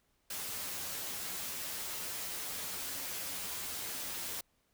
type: noise with comb filter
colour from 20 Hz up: white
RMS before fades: -40 dBFS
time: 0.3-4.41 s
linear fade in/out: 5 ms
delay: 11 ms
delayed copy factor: +0.55
effects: pink hiss -75 dBFS RMS until 4.73 s

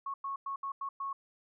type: tone bursts at uneven times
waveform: sine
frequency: 1100 Hz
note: C#6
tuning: 14 cents flat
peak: -34 dBFS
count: 6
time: 0.06-0.14 / 0.24-0.36 / 0.46-0.56 / 0.63-0.72 / 0.81-0.89 / 1-1.13 s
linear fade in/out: 5 ms
effects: none

